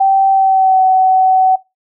sine tone with pitch glide, 776 to 753.5 Hz, G5 to F#5, -18 to +31 cents, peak -7 dBFS, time 0-1.56 s, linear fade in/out 10 ms, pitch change -51 cents, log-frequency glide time 0.31-0.82 s, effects noise-tail reverb RT60 0.2 s tail -19 dB re dry

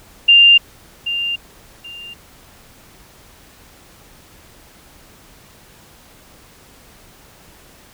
sine tone with echo, 2794 Hz, F7, in tune, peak -5 dBFS, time 0.28-0.58 s, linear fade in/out 10 ms, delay 780 ms, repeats 2, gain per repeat -13 dB, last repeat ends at 2.14 s, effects pink hiss -46 dBFS RMS until 7.93 s

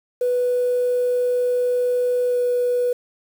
sine tone with pitch glide, 493.9 to 490.8 Hz, B4 to B4, 0 to -11 cents, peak -16 dBFS, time 0.21-2.93 s, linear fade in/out 5 ms, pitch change -11 cents, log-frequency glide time 2.28-2.37 s, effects tanh soft clip ceiling -13 dBFS + 7-bit

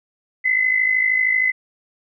sine tone pair together, 2024 / 2077 Hz, B6 / C7, +42 / -13 cents, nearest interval unison, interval 45 cents, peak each -16 / -22 dBFS, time 0.44-1.52 s, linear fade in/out 20 ms, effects none

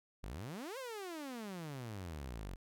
sawtooth exponential two-way sweep, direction up then down, 42.72 to 550 to 42.72 Hz, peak -39 dBFS, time 0.23-2.56 s, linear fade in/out 10 ms, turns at 0.78 s, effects none

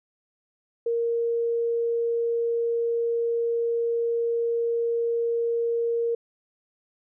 sine tone, 466.2 Hz, A#4, in tune, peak -22 dBFS, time 0.86-6.15 s, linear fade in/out 5 ms, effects none

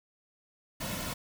pink noise with comb filter, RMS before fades -36 dBFS, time 0.8-1.14 s, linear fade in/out 10 ms, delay 2.5 ms, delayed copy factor -0.65, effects none

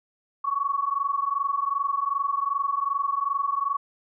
sine tone pair together, 1107 / 1129.6 Hz, C#6 / C#6, -3 / +32 cents, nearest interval unison, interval 35 cents, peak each -26 dBFS, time 0.44-3.77 s, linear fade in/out 10 ms, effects none

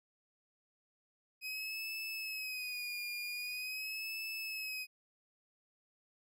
30% pulse tone with vibrato, 2518 Hz, D#7, 20 cents sharp, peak -36 dBFS, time 1.41-4.87 s, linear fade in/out 50 ms, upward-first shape sine, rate 0.44 Hz, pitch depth 69 cents each way, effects none

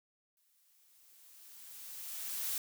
blue noise with exponential growth, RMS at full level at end -35 dBFS, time 0.37-2.58 s, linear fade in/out 1 ms, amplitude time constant 480 ms, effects none

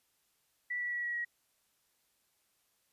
sine tone with pitch steps, 1960 / 1946.5 / 1933 / 1919.7 / 1906.4 Hz, B6 / B6 / B6 / B6 / A#6, -14 / -26 / -38 / -50 / +38 cents, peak -33 dBFS, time 0.7-1.25 s, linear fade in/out 10 ms, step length 110 ms, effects white hiss -75 dBFS RMS until 2.92 s + resampled to 32000 Hz

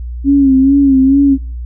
sine tone with vibrato, 272.1 Hz, C#4, 32 cents flat, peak -5 dBFS, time 0.24-1.38 s, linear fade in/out 50 ms, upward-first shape sine, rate 2.3 Hz, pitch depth 61 cents each way, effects noise-tail reverb RT60 0.4 s tail -24 dB re dry + added 60 Hz sine -20 dBFS peak until 1.65 s

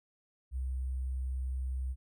sine tone with sample-and-hold, 64.6 Hz, C2, 21 cents flat, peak -32 dBFS, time 0.51-1.96 s, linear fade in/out 50 ms, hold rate 8820 Hz, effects none

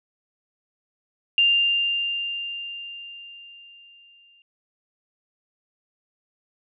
sine tone with exponential decay, 2794 Hz, F7, in tune, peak -14 dBFS, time 1.38-4.42 s, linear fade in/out 1 ms, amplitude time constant 660 ms, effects none

